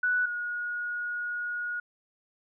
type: tone pair in turn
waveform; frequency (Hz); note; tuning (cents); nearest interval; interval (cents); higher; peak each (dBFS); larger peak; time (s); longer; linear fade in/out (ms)
sine; 1480 / 1446.2; F#6 / F#6; 0 / -40; unison; 40; first; -23 / -30; first; 0.03-0.26 / 0.26-1.8; second; 5
effects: none